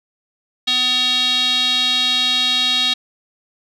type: tone with band-pass filter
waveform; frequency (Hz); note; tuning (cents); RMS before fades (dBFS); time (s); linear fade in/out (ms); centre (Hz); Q
square; 251.8; B3; +34; -17; 0.67-2.94; 10; 3600; 9.5
effects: none